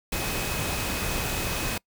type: tone in noise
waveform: sine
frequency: 2533 Hz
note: D#7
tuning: 30 cents sharp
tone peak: -37 dBFS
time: 0.12-1.78 s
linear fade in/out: 5 ms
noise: pink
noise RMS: -29 dBFS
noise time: 0.12-1.78 s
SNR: -11 dB
effects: noise-tail reverb RT60 0.1 s tail -25 dB re dry